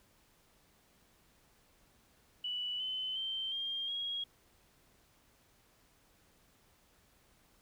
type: tone with pitch steps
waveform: sine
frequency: 2960 / 3040 / 3122 / 3206 / 3292 Hz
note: F#7 / F#7 / G7 / G7 / G#7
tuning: 0 / +46 / -8 / +38 / -16 cents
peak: -35 dBFS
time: 2.44-4.24 s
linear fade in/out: 5 ms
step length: 360 ms
effects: pink hiss -68 dBFS RMS until 7.61 s